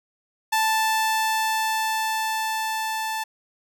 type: tone with level ramp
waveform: sawtooth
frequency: 880 Hz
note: A5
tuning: in tune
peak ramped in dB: -15 to -22 dBFS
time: 0.52-3.24 s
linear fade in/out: 10 ms
effects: none